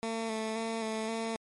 15% pulse tone with vibrato, 223 Hz, A3, 23 cents sharp, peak -26 dBFS, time 0.03-1.36 s, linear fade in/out 0 ms, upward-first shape square, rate 1.9 Hz, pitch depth 23 cents each way, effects MP3 48 kbps

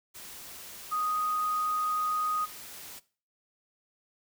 sine tone in noise, 1244.5 Hz, D#6, in tune, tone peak -27 dBFS, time 0.91-2.46 s, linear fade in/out 20 ms, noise white, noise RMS -45 dBFS, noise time 0.14-3 s, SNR +15 dB, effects noise-tail reverb RT60 0.4 s tail -19 dB re dry

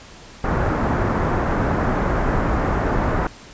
pink low-pass noise, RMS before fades -20 dBFS, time 0.44-3.27 s, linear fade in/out 2 ms, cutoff 1600 Hz, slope 24 dB/octave, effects pink hiss -42 dBFS RMS until 3.53 s + resampled to 16000 Hz

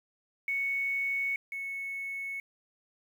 sine tone pair in turn, 2217 / 2205 Hz, C#7 / C#7, 0 / -10 cents, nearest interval unison, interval 10 cents, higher first, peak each -28 / -34 dBFS, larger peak first, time 0.48-1.36 / 1.52-2.4 s, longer neither, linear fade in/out 2 ms, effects 9-bit

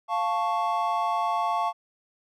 triangle chord, F augmented, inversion none, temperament equal, 698.5 / 880 / 1108.7 Hz, F5 / A5 / C#6, 0 / 0 / 0 cents, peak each -26 dBFS, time 0.08-1.73 s, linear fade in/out 50 ms, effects none

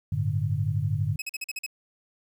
sine chord, G suspended second, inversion none, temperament just, 98 / 110.25 / 147 Hz, G2 / A2 / D3, 0 / +4 / +2 cents, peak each -28 dBFS, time 0.12-1.16 s, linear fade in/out 5 ms
sawtooth tone bursts, 2561 Hz, D#7, 49 cents sharp, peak -27 dBFS, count 7, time 1.19-1.664 s, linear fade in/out 5 ms, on 30 ms, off 44 ms
effects 10-bit

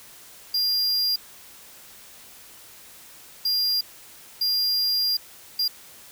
square tone bursts at uneven times, 4800 Hz, D8, 37 cents sharp, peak -21 dBFS, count 4, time 0.54-1.16 / 3.45-3.81 / 4.41-5.17 / 5.59-5.68 s, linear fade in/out 5 ms, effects white hiss -47 dBFS RMS until 6.11 s

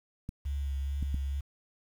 clicks, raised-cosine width 5 ms, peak -24 dBFS, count 3, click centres 0.291 / 1.027 / 1.144 s
sine tone with vibrato, 69.3 Hz, C#2, in tune, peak -30 dBFS, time 0.45-1.41 s, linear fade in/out 10 ms, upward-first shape sine, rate 2.3 Hz, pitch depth 26 cents each way
effects 9-bit

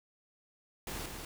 pink noise with echo, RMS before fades -40 dBFS, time 0.87-1.06 s, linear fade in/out 2 ms, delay 190 ms, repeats 1, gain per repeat -4 dB, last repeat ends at 1.25 s, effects none

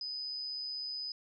sine tone with amplitude modulation, 5000 Hz, D#8, 8 cents sharp, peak -35 dBFS, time 0.01-1.12 s, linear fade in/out 2 ms, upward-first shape sine, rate 136 Hz, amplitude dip 35%, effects none

